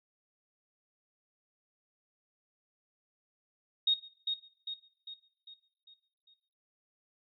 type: tone with echo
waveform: sine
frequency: 3729 Hz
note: A#7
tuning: in tune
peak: -23 dBFS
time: 3.87-3.94 s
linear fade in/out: 5 ms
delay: 400 ms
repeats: 6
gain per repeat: -6 dB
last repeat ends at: 6.34 s
effects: noise-tail reverb RT60 0.7 s tail -18 dB re dry